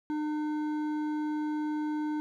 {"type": "tone with hard clipping", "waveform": "sine", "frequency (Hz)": 302.9, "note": "D#4", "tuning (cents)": -46, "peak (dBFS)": -31, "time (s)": [0.1, 2.2], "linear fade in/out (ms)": 0, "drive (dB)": 9, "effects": []}